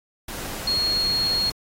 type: tone in noise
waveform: sine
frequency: 4295 Hz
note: C8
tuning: 44 cents sharp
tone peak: -20 dBFS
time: 0.67-1.5 s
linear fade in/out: 5 ms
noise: pink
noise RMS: -33 dBFS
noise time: 0.28-1.52 s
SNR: +10 dB
effects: AAC 48 kbps